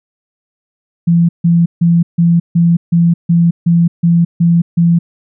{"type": "tone bursts", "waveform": "sine", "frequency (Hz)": 169.7, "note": "F3", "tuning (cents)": -49, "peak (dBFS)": -6, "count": 11, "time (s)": [1.07, 4.99], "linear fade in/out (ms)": 10, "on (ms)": 220, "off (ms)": 150, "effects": []}